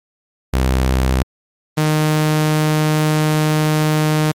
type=tone pair in turn; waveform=sawtooth; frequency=64.7 / 153.88 Hz; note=C2 / D#3; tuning=-19 / -19 cents; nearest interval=octave + minor third; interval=1500 cents; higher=second; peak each=-9 dBFS; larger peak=neither; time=0.53-1.23 / 1.77-4.32 s; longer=second; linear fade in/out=10 ms; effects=MP3 96 kbps